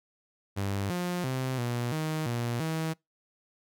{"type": "tone with pitch steps", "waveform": "sawtooth", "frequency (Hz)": [99.1, 177.7, 130.2, 120.5, 156.5, 119.1, 160.3], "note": ["G2", "F3", "C3", "B2", "D#3", "A#2", "E3"], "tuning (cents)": [19, 30, -8, -42, 10, 38, -48], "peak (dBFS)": -25, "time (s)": [0.56, 2.94], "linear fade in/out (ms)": 20, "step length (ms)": 340, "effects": ["noise-tail reverb RT60 0.2 s tail -26 dB re dry"]}